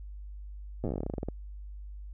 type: slowing click train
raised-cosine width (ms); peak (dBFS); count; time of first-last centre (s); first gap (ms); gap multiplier
2; -20; 19; 0.84-1.286; 8; 1.12
effects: added 50 Hz sine -40 dBFS peak until 2.13 s